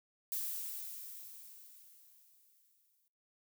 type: noise with exponential decay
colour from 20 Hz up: violet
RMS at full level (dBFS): -37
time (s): 0.32-3.08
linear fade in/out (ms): 0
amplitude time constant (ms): 600
effects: noise-tail reverb RT60 0.6 s tail -24 dB re dry